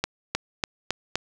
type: accelerating click train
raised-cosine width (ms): 0.2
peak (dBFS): -6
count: 5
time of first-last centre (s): 0.04-1.156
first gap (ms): 310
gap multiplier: 0.93
effects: none